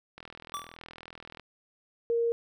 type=click train; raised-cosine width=0.3 ms; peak=-28 dBFS; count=51; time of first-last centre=0.18-1.397 s; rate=41.1 Hz
type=tone with exponential decay; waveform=square; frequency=1160 Hz; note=D6; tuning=22 cents flat; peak=-30 dBFS; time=0.54-0.76 s; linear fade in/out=0 ms; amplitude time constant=46 ms
type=tone; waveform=sine; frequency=466.2 Hz; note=A#4; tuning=in tune; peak=-24 dBFS; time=2.1-2.32 s; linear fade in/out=0 ms
effects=none